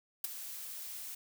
blue noise with ADSR envelope, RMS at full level -32 dBFS, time 0.24-1.15 s, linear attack 4 ms, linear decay 16 ms, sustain -12 dB, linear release 5 ms, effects none

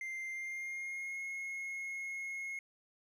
triangle tone with pitch glide, 2093 to 2163 Hz, C7 to C#7, 0 to -43 cents, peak -37 dBFS, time 0.01-2.59 s, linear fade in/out 2 ms, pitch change +57 cents, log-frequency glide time 0.3-1.22 s, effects none

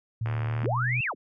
sine tone with pitch glide, 113.2 to 124.16 Hz, A2 to B2, +50 to +10 cents, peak -26 dBFS, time 0.21-1.01 s, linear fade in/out 5 ms, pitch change +160 cents, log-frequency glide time 0.49-0.85 s
click train, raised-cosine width 0.5 ms, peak -21 dBFS, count 31, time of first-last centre 0.26-0.658 s, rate 75.4 Hz
sine linear two-way sweep, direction up then down, 46.25 to 2786 to 96.6 Hz, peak -26 dBFS, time 0.61-1.15 s, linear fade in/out 50 ms, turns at 1.03 s
effects none

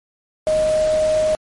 sine tone in noise, 622.3 Hz, D#5, in tune, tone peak -14 dBFS, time 0.47-1.35 s, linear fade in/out 0 ms, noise pink, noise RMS -31 dBFS, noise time 0.47-1.35 s, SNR +14 dB, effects MP3 48 kbps

